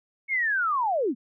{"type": "linear sweep", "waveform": "sine", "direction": "down", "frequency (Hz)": [2217, 202.4], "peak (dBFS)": -22, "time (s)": [0.28, 1.15], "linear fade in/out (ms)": 50, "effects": []}